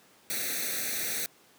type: noise with comb filter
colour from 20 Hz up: white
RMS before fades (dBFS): -32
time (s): 0.3-1.26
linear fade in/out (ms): 0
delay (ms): 0.49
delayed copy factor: +0.9
effects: pink hiss -59 dBFS RMS until 1.58 s + high-pass 200 Hz 12 dB/octave